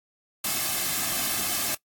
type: noise with comb filter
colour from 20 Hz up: white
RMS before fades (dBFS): -27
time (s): 0.44-1.75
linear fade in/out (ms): 5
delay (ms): 2.1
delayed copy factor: -0.65
effects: noise-tail reverb RT60 0.1 s tail -21 dB re dry + AAC 64 kbps